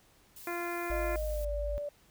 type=noise; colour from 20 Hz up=blue; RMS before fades=-49 dBFS; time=0.36-1.45 s; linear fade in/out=5 ms
type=harmonic tone; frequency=346.1 Hz; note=F4; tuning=16 cents flat; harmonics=1 / 2 / 3 / 4 / 5 / 6 / 7; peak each=-37 / -40 / -42 / -43 / -44 / -45 / -45 dBFS; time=0.47-1.16 s; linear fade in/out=2 ms
type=tone; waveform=sine; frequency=52.5 Hz; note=G#1; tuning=19 cents sharp; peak=-33 dBFS; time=0.9-1.78 s; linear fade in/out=0 ms
type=tone with pitch glide; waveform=sine; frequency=614 to 582.9 Hz; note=D#5 to D5; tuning=-23 to -13 cents; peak=-34 dBFS; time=0.91-1.89 s; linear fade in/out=5 ms; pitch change=-90 cents; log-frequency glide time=1.26-1.49 s
effects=pink hiss -64 dBFS RMS until 2.1 s